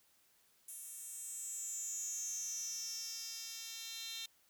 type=tone with high-pass filter sweep; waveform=10% pulse; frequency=453.3 Hz; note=A#4; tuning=48 cents flat; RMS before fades=-44 dBFS; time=0.68-4.26 s; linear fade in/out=5 ms; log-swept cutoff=9500 to 3900 Hz; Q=8.6; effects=white hiss -71 dBFS RMS until 4.49 s